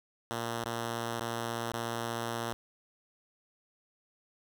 5% pulse tone with dropouts, 116.6 Hz, A#2, 1 cent sharp, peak -22 dBFS, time 0.31-2.53 s, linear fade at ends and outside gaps 0 ms, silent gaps 0.642-0.657 / 1.195-1.209 / 1.718-1.736 s, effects none

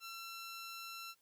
15% pulse tone, 1350 Hz, E6, 41 cents sharp, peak -39 dBFS, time 0-1.15 s, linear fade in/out 50 ms, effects white hiss -75 dBFS RMS until 1.21 s + Opus 48 kbps

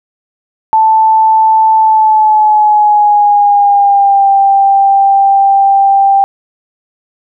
sine tone with pitch glide, 880 to 788.5 Hz, A5 to G5, 0 to +10 cents, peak -4 dBFS, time 0.73-6.24 s, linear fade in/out 0 ms, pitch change -190 cents, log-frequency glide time 1.76-4.3 s, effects none

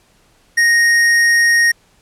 sine tone with tanh clipping, 1864.7 Hz, A#6, in tune, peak -11 dBFS, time 0.57-1.72 s, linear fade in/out 10 ms, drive 16 dB, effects pink hiss -54 dBFS RMS until 2.01 s + low-pass 11000 Hz 12 dB/octave

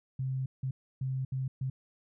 sine tone bursts at uneven times, 131.6 Hz, C3, 10 cents sharp, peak -30 dBFS, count 5, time 0.19-0.46 / 0.63-0.71 / 1.01-1.25 / 1.32-1.48 / 1.61-1.7 s, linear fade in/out 5 ms, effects none

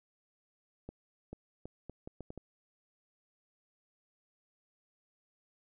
accelerating click train, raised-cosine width 2 ms, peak -30 dBFS, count 8, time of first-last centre 0.89-2.377 s, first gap 440 ms, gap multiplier 0.74, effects none

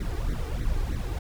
brown noise with flanger, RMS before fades -28 dBFS, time 0-1.19 s, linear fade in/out 5 ms, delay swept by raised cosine 0.5 to 2.6 ms, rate 3.2 Hz, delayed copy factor +0.85, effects none

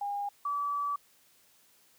sine tone pair in turn, 811 / 1150.6 Hz, G#5 / D6, -41 / -36 cents, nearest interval tritone, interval 605 cents, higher second, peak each -31 / -29 dBFS, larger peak second, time 0.01-0.29 / 0.45-0.96 s, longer second, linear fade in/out 5 ms, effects white hiss -64 dBFS RMS until 1.98 s + high-pass 80 Hz 12 dB/octave

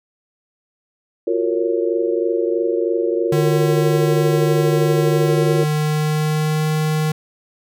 sine chord, Gb major seventh, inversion third, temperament just, 346.9 / 370 / 462.5 / 555 Hz, F4 / Gb4 / Bb4 / Db5, -12 / 0 / -14 / +2 cents, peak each -20 / -24 / -20 / -25 dBFS, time 1.27-5.64 s, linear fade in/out 5 ms
square tone with pitch glide, 150 to 154.75 Hz, D3 to D#3, +37 to -9 cents, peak -17 dBFS, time 3.32-7.12 s, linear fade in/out 5 ms, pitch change +54 cents, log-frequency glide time 5.22-6.68 s
effects none

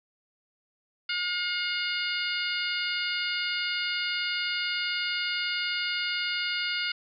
harmonic tone with a mistuned harmonic, 716 Hz, F5, 43 cents sharp, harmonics 2 / 3 / 4 / 5 / 6 / 7, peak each -33 / -33 / -33 / -38 / -37 / -36 dBFS, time 1.09-6.92 s, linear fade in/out 5 ms, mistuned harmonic 7, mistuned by -76 cents, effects none

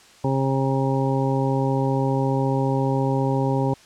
harmonic tone, 134.6 Hz, C3, 49 cents sharp, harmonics 1 / 2 / 3 / 4 / 6 / 7, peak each -22 / -25 / -27 / -28 / -30 / -30 dBFS, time 0.24-3.74 s, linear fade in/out 5 ms, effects white hiss -50 dBFS RMS until 3.85 s + low-pass 7000 Hz 12 dB/octave

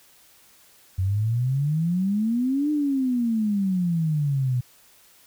sine exponential two-way sweep, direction up then down, 91 to 303.9 to 122 Hz, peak -20 dBFS, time 0.98-4.61 s, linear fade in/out 10 ms, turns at 2.71 s, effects white hiss -55 dBFS RMS until 5.26 s

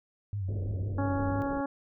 sine tone with vibrato, 98 Hz, G2, in tune, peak -30 dBFS, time 0.33-1.42 s, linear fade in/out 0 ms, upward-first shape sine, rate 6 Hz, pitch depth 86 cents each way
pink low-pass noise, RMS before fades -40 dBFS, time 0.48-1.61 s, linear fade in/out 5 ms, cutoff 570 Hz, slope 48 dB/octave
harmonic tone, 278.5 Hz, C#4, 8 cents sharp, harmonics 1 / 2 / 3 / 4 / 5 / 6, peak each -31 / -35 / -36 / -41 / -43 / -47 dBFS, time 0.98-1.66 s, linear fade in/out 5 ms
effects none

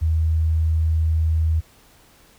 sine tone, 80 Hz, D#2, 49 cents sharp, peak -16 dBFS, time 0.01-1.61 s, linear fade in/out 20 ms, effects pink hiss -53 dBFS RMS until 2.38 s

